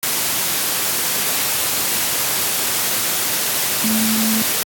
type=tone in noise; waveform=sine; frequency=220 Hz; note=A3; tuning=in tune; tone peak=-17 dBFS; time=3.84-4.42 s; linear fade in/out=0 ms; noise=white; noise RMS=-19 dBFS; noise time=0.03-4.63 s; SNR=-1 dB; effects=high-pass 100 Hz 12 dB/octave + AAC 64 kbps